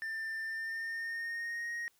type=tone with pitch glide; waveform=triangle; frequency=1788 to 1874.7 Hz; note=A6 to A#6; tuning=+27 to +9 cents; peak=-34 dBFS; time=0.02-1.88 s; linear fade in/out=0 ms; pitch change=+82 cents; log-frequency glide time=0.43-1.72 s; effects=white hiss -71 dBFS RMS until 1.99 s